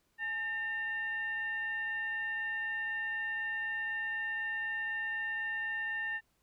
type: tone with frequency modulation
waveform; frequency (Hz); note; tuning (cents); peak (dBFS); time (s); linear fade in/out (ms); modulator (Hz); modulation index
sine; 1806; A6; +45; -33; 0.18-6.21; 50; 963; 0.39
effects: pink hiss -75 dBFS RMS until 6.42 s